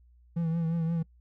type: tone with vibrato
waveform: triangle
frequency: 165.4 Hz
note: E3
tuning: 6 cents sharp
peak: -24 dBFS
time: 0.36-1.03 s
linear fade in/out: 10 ms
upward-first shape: triangle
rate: 5.7 Hz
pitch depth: 53 cents each way
effects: noise-tail reverb RT60 0.1 s tail -25 dB re dry + added 60 Hz sine -56 dBFS peak until 1.2 s